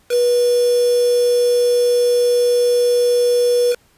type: tone with quantisation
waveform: sine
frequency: 485.9 Hz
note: B4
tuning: 28 cents flat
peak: -12 dBFS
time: 0.09-3.76 s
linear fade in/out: 50 ms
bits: 4
effects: pink hiss -56 dBFS RMS until 3.97 s + resampled to 32000 Hz